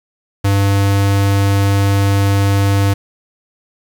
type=tone; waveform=square; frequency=99.3 Hz; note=G2; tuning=23 cents sharp; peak=-11 dBFS; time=0.44-2.94 s; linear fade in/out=10 ms; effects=7-bit